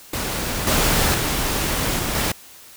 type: noise with level steps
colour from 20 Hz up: pink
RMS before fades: -25 / -18 / -22 / -24 / -21 dBFS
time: 0.13-2.32 s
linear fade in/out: 5 ms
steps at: 0.67 / 1.14 / 1.99 / 2.15 s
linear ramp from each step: 2 ms
effects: white hiss -44 dBFS RMS until 2.76 s